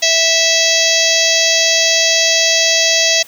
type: harmonic tone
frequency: 656 Hz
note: E5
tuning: 9 cents flat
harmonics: 1 / 3 / 4 / 5 / 6 / 7 / 8 / 9 / 10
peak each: -19 / -19 / -19 / -19 / -19 / -19 / -19 / -19 / -19 dBFS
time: 0.02-3.23 s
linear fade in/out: 10 ms
effects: white hiss -40 dBFS RMS until 3.27 s